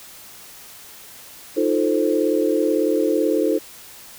sine chord, F dominant seventh, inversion third, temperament equal, 311.1 / 349.2 / 440 / 523.3 Hz, Eb4 / F4 / A4 / C5, 0 / 0 / 0 / 0 cents, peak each -21 / -23 / -21 / -23 dBFS, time 1.56-3.59 s, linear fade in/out 20 ms, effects white hiss -42 dBFS RMS until 4.18 s

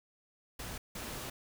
pink noise bursts at uneven times, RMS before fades -42 dBFS, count 2, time 0.59-0.78 / 0.95-1.3 s, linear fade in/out 5 ms, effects none

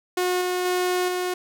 sawtooth tone with level steps, 362.2 Hz, F#4, 37 cents flat, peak -17 / -19 / -17 / -20 dBFS, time 0.17-1.34 s, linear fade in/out 5 ms, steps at 0.41 / 0.65 / 1.08 s, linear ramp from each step 5 ms, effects none

